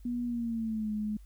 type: tone with pitch glide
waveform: sine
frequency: 242 to 211.9 Hz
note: B3 to G#3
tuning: -35 to +35 cents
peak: -30 dBFS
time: 0.05-1.17 s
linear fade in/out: 5 ms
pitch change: -230 cents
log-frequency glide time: 0.25-0.92 s
effects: added 50 Hz sine -48 dBFS peak until 1.25 s + white hiss -69 dBFS RMS until 1.25 s